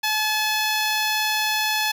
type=tone; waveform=10% pulse; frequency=859 Hz; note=A5; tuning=42 cents flat; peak=-12 dBFS; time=0.03-1.92 s; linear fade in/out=10 ms; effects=none